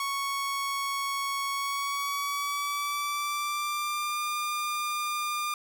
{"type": "tone with pitch glide", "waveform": "sawtooth", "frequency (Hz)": [1108.7, 1202.1], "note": ["C#6", "D6"], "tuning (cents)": [0, 40], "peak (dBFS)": -25, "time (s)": [0, 5.54], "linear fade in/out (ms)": 2, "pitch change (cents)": 140, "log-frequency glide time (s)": [1.52, 4.25], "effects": []}